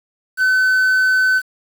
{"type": "tone with quantisation", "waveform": "triangle", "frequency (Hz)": 1517, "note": "F#6", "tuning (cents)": 43, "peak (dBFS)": -10, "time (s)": [0.37, 1.42], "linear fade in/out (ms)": 50, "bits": 6, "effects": []}